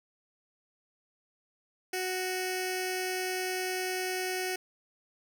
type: tone with notch filter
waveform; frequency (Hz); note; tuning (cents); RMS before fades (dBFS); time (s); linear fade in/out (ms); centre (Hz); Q
10% pulse; 370; F#4; 0; -33; 1.93-4.56; 5; 1100; 1
effects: none